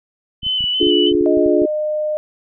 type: tone with vibrato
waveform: sine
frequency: 2999 Hz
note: F#7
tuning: 23 cents sharp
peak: -16 dBFS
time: 0.42-1.13 s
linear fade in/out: 50 ms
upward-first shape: square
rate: 3.1 Hz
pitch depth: 22 cents each way
type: clicks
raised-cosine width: 5 ms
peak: -22 dBFS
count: 12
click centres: 0.432 / 0.466 / 0.607 / 0.641 / 0.829 / 0.869 / 1.117 / 1.15 / 1.211 / 1.372 / 1.462 / 1.619 s
type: chord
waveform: sine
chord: D diminished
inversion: none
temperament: just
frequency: 293.7 / 352.4 / 422.9 Hz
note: D4 / F4 / Ab4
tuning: 0 / +16 / +31 cents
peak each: -17 / -15 / -18 dBFS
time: 0.8-1.66 s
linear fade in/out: 10 ms
type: tone with pitch glide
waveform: sine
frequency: 622.3 to 608.8 Hz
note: D#5 to D#5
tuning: 0 to -38 cents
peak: -17 dBFS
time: 1.26-2.17 s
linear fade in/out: 0 ms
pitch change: -38 cents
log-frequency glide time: 1.39-1.55 s
effects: none